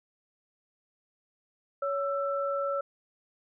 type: tone pair together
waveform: sine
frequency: 560 / 1331.9 Hz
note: C#5 / E6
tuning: +18 / +17 cents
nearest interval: octave + minor third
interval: 1499 cents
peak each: -29 / -32 dBFS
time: 1.82-2.81 s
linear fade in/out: 5 ms
effects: none